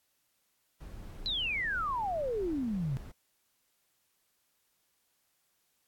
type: noise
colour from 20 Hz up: brown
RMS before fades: -45 dBFS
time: 0.8-3.12 s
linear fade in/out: 10 ms
type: exponential sweep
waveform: sine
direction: down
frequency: 4100 to 126.6 Hz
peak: -30 dBFS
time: 1.26-2.97 s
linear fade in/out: 0 ms
effects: white hiss -75 dBFS RMS until 5.87 s + AAC 64 kbps